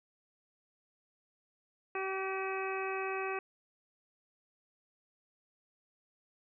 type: harmonic tone with a mistuned harmonic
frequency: 383.5 Hz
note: G4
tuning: 38 cents flat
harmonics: 1 / 2 / 3 / 4 / 5 / 6 / 7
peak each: -37 / -41 / -41 / -44 / -46 / -48 / -42 dBFS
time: 1.95-3.39 s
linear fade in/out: 2 ms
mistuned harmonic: 7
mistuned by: -81 cents
effects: none